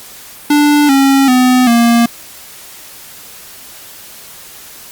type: tone with pitch steps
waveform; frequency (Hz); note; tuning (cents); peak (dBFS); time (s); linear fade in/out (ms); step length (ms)
square; 293.7 / 272.5 / 252.7 / 234.5; D4 / C#4 / B3 / A#3; 0 / -29 / +40 / +11; -7; 0.5-2.06; 5; 390
effects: white hiss -34 dBFS RMS until 4.91 s + Opus 48 kbps